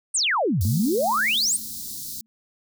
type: exponential two-way sweep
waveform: sine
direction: down then up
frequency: 9560 to 82 to 9560 Hz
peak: -19 dBFS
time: 0.14-1.57 s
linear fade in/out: 10 ms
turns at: 0.63 s
type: band-stop noise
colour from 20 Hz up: white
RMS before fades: -34 dBFS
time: 0.61-2.21 s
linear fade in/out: 0 ms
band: 310 to 4000 Hz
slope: 48 dB/octave
type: tone with exponential decay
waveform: sine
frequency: 220 Hz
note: A3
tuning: in tune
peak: -25 dBFS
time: 0.65-2.26 s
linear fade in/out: 0 ms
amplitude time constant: 350 ms
effects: none